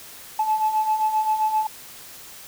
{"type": "beating tone pair", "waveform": "sine", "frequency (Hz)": [860, 867.6], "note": ["A5", "A5"], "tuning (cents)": [-40, -25], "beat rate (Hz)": 7.6, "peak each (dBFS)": [-25, -19], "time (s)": [0.39, 1.67], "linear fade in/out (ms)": 5, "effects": ["tanh soft clip ceiling -13 dBFS", "white hiss -42 dBFS RMS until 2.47 s"]}